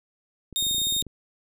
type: clicks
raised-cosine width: 3 ms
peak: -28 dBFS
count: 12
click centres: 0.527 / 0.625 / 0.667 / 0.712 / 0.746 / 0.782 / 0.817 / 0.87 / 0.924 / 0.965 / 1.024 / 1.067 s
type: tone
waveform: sawtooth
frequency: 3692 Hz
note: A#7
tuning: 17 cents flat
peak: -20 dBFS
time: 0.56-1.02 s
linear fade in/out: 0 ms
effects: none